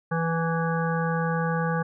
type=harmonic tone with a mistuned harmonic; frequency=164.81 Hz; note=E3; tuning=in tune; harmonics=1 / 3 / 5 / 7 / 9 / 10; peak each=-25 / -30 / -32 / -33 / -35 / -35 dBFS; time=0.11-1.83 s; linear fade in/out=10 ms; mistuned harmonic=5; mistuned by=+22 cents; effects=none